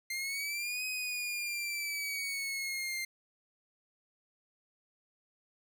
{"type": "exponential two-way sweep", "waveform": "sawtooth", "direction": "up then down", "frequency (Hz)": [2093, 2524, 2093], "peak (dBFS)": -31, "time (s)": [0.1, 3.05], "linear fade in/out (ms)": 5, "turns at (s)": 0.85, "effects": []}